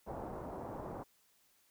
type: low-pass noise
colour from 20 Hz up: white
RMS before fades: -44 dBFS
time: 0.06-1.04 s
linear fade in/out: 20 ms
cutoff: 880 Hz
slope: 24 dB/octave
effects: white hiss -71 dBFS RMS until 1.7 s